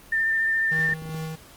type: tone with vibrato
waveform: sine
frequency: 1796 Hz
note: A6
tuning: 35 cents sharp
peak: -20 dBFS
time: 0.12-0.94 s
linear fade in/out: 5 ms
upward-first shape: sine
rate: 14 Hz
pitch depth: 13 cents each way
type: tone with tremolo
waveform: square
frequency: 159 Hz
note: D#3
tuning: 38 cents sharp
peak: -29 dBFS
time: 0.71-1.36 s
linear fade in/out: 10 ms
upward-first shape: triangle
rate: 2.5 Hz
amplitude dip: 55%
type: clicks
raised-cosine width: 3 ms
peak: -28 dBFS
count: 7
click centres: 0.791 / 0.891 / 0.925 / 1.022 / 1.056 / 1.093 / 1.146 s
effects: pink hiss -49 dBFS RMS until 1.56 s + Opus 24 kbps